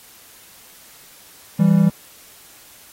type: tone pair together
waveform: triangle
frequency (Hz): 165.44 / 197.1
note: E3 / G3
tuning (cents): +7 / +10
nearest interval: minor third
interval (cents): 303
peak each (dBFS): -12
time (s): 1.59-1.9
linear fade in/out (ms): 10
effects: white hiss -46 dBFS RMS until 2.92 s + AAC 48 kbps